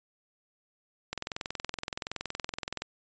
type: click train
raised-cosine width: 0.2 ms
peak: -16 dBFS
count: 37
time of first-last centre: 1.13-2.82 s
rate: 21.3 Hz
effects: resampled to 16000 Hz